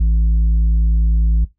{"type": "tone with tanh clipping", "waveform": "sine", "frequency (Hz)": 55, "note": "A1", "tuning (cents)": 0, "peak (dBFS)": -12, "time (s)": [0, 1.45], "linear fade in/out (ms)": 10, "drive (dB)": 5, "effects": ["noise-tail reverb RT60 0.2 s tail -19 dB re dry"]}